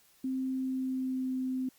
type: tone with pitch glide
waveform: sine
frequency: 261.6 to 258.4 Hz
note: C4 to C4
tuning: 0 to -21 cents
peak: -30 dBFS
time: 0.24-1.69 s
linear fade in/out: 5 ms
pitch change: -21 cents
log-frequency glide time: 0.54-1.35 s
effects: white hiss -64 dBFS RMS until 1.78 s + Opus 48 kbps